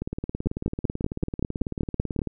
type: two click trains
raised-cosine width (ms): 3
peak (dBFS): -10 / -16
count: 10 / 42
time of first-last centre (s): 0.47-2.191 / 0.02-2.273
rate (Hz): 5.23 / 18.2
effects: none